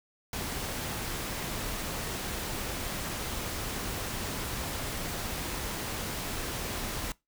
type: noise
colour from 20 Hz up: pink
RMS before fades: -35 dBFS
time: 0.33-7.12 s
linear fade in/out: 2 ms
effects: noise-tail reverb RT60 0.2 s tail -22 dB re dry